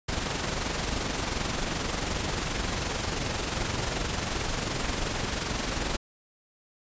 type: noise with amplitude modulation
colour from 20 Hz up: pink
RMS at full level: -28 dBFS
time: 0.08-5.97 s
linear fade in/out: 10 ms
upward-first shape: sine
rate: 22.7 Hz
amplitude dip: 45%
effects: resampled to 16000 Hz